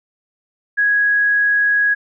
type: tone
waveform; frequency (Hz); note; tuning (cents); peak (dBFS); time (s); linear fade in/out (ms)
sine; 1661.2; G#6; 0; -12; 0.77-1.95; 20
effects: none